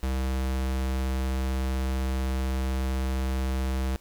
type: tone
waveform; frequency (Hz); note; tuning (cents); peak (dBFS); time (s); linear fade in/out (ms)
square; 65.41; C2; 0; -26; 0.03-3.96; 0
effects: pink hiss -57 dBFS RMS until 4 s